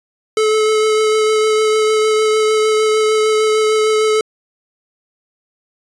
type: tone with vibrato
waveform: square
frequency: 432.7 Hz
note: A4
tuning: 29 cents flat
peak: -12 dBFS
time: 0.37-4.21 s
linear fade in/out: 2 ms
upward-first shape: triangle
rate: 6.6 Hz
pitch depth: 15 cents each way
effects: resampled to 22050 Hz